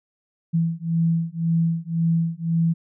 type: beating tone pair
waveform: sine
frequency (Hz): 164.81 / 166.71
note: E3 / E3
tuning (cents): 0 / +20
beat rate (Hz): 1.9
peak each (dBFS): -22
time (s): 0.53-2.74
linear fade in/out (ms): 20
effects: none